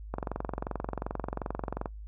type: click train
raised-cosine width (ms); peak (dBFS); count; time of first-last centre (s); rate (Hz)
1; -18; 40; 0.14-1.858; 22.7
effects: noise-tail reverb RT60 0.1 s tail -22 dB re dry + added 52 Hz sine -40 dBFS peak until 2.07 s